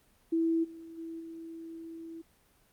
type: tone with level steps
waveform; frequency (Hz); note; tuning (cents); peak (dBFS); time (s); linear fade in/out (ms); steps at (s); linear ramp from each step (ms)
sine; 328.6; E4; -5; -25 / -44 / -38 / -41; 0.32-2.22; 10; 0.63 / 0.97 / 1.19; 20
effects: pink hiss -66 dBFS RMS until 2.72 s + Opus 24 kbps